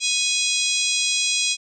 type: harmonic tone with a mistuned harmonic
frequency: 830.6 Hz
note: G#5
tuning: in tune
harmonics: 3 / 4 / 5 / 6 / 7 / 8 / 9 / 10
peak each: -25 / -26 / -27 / -28 / -28 / -29 / -30 / -30 dBFS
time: 0-1.57 s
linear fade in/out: 50 ms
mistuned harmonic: 5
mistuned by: -49 cents
effects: none